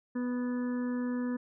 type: harmonic tone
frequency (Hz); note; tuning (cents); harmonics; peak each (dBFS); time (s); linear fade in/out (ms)
246.9; B3; 0; 1 / 2 / 4 / 5 / 6 / 7; -30 / -41 / -48 / -52 / -53 / -49; 0.15-1.37; 10
effects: none